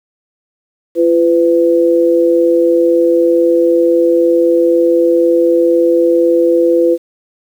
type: tone pair together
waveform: sine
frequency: 340.9 / 503 Hz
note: F4 / B4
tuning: -42 / +32 cents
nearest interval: perfect fifth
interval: 674 cents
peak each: -10 dBFS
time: 0.95-6.98 s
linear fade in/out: 50 ms
effects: 7-bit